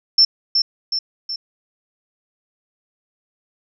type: tone with echo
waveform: sine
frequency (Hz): 5360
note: E8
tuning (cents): +28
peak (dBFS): -8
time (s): 0.18-0.25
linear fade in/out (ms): 5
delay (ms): 370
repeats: 3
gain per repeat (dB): -5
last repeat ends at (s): 1.36
effects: none